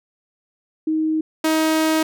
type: tone pair in turn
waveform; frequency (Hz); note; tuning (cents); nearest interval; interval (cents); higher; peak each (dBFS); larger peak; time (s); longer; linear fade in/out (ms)
sine / sawtooth; 314.3 / 316.3; D#4 / D#4; +18 / +29; unison; 11; second; -17 / -12; second; 0.87-1.21 / 1.44-2.03; second; 5
effects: none